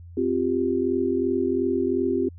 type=chord; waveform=sine; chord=C suspended fourth; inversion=none; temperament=equal; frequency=261.6 / 349.2 / 392 Hz; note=C4 / F4 / G4; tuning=0 / 0 / 0 cents; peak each=-25 / -25 / -25 dBFS; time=0.17-2.29 s; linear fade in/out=5 ms; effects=added 86 Hz sine -40 dBFS peak until 2.38 s